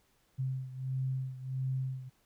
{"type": "beating tone pair", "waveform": "sine", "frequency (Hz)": [130.81, 132.31], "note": ["C3", "C3"], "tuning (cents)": [0, 20], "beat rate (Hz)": 1.5, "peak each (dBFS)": [-34, -38], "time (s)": [0.38, 2.1], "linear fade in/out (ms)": 20, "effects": ["pink hiss -71 dBFS RMS until 2.25 s"]}